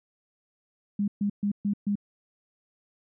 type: tone bursts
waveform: sine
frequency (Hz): 203.5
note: G#3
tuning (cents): -35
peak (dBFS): -23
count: 5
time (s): 0.99-1.955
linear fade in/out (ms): 5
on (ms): 89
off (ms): 130
effects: none